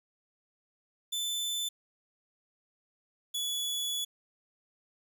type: tone pair in turn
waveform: sawtooth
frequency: 3520 / 3412 Hz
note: A7 / G#7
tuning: 0 / +46 cents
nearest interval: minor second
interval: 54 cents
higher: first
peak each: -28 dBFS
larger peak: neither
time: 1.12-1.69 / 3.34-4.05 s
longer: second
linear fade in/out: 10 ms
effects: 10-bit